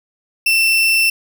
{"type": "tone", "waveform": "35% pulse", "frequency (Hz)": 2682, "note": "E7", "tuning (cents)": 29, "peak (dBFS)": -10, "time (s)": [0.46, 1.1], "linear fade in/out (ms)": 5, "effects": []}